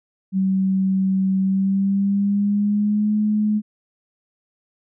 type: tone with pitch glide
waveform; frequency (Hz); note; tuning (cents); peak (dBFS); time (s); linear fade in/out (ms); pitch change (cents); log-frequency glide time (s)
sine; 190.8 to 211.7; G3 to G#3; -47 to +33; -16; 0.32-3.62; 50; +180; 1.4-3.14
effects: none